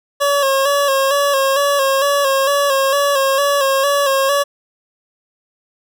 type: tone with vibrato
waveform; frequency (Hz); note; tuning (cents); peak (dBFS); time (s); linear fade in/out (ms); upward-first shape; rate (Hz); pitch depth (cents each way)
25% pulse; 554.4; C#5; 0; -9; 0.2-4.44; 20; square; 2.2; 43
effects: none